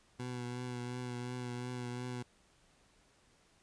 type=tone with vibrato; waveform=20% pulse; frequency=123.47 Hz; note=B2; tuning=in tune; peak=-34 dBFS; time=0.19-2.23 s; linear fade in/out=10 ms; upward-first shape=triangle; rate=2.8 Hz; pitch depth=28 cents each way; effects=pink hiss -68 dBFS RMS until 3.62 s + resampled to 22050 Hz